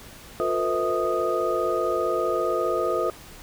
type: tone cluster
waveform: sine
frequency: 356.9 / 451.9 / 507 / 645 / 1242 Hz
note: F4 / A4 / B4 / E5 / D#6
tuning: +38 / +46 / +45 / -38 / -3 cents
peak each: -28 dBFS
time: 0.4-3.1 s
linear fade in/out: 0 ms
effects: pink hiss -45 dBFS RMS until 3.42 s